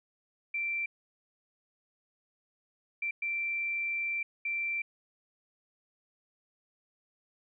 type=tone bursts at uneven times; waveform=sine; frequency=2349 Hz; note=D7; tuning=in tune; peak=-30 dBFS; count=4; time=0.54-0.86 / 3.02-3.11 / 3.22-4.23 / 4.45-4.82 s; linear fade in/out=5 ms; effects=none